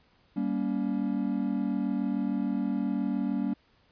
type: chord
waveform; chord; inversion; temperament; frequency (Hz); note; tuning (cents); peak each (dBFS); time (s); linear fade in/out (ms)
triangle; G diminished; none; just; 196 / 235.2 / 282.2; G3 / Bb3 / Db4; 0 / +16 / +31; -29; 0.36-3.54; 10
effects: pink hiss -65 dBFS RMS until 3.91 s + resampled to 11025 Hz